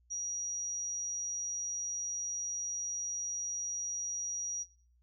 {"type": "tone", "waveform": "sine", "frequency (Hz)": 5760, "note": "F#8", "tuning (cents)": -47, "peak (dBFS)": -34, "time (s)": [0.1, 4.64], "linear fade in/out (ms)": 20, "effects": ["noise-tail reverb RT60 0.4 s tail -17 dB re dry", "added 60 Hz sine -65 dBFS peak until 5.02 s"]}